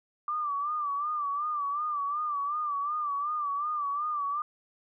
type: tone with vibrato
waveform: sine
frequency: 1174.7 Hz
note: D6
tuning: in tune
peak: -28 dBFS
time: 0.28-4.42 s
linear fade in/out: 2 ms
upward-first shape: sine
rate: 2.7 Hz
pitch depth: 78 cents each way
effects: none